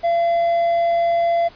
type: tone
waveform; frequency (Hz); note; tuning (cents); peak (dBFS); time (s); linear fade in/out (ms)
triangle; 681; F5; -44; -13; 0.03-1.49; 20
effects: pink hiss -46 dBFS RMS until 1.55 s + resampled to 11025 Hz